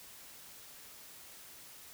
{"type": "silence", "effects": ["white hiss -53 dBFS RMS until 1.93 s"]}